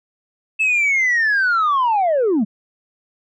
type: linear sweep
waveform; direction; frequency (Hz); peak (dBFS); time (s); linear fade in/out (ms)
sine; down; 2637 to 188.1; -12; 0.59-2.45; 20
effects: tanh soft clip ceiling -12 dBFS